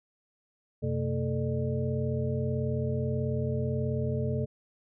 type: tone cluster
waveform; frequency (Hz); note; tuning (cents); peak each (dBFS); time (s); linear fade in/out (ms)
sine; 92.2 / 130.6 / 226.1 / 434.8 / 600; F#2 / C3 / A3 / A4 / D5; -6 / -3 / +47 / -21 / +37; -34 / -30 / -35 / -34 / -38; 0.82-4.46; 20
effects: none